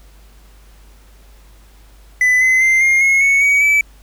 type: tone with pitch steps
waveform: triangle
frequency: 2000 / 2041 / 2083 / 2125 / 2168 / 2213 / 2258 / 2304 Hz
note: B6 / C7 / C7 / C7 / C#7 / C#7 / C#7 / D7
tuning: +21 / -44 / -8 / +26 / -39 / -3 / +31 / -34 cents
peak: -8 dBFS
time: 2.21-3.81 s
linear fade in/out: 2 ms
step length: 200 ms
effects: added 50 Hz sine -42 dBFS peak until 4.02 s + pink hiss -51 dBFS RMS until 4.02 s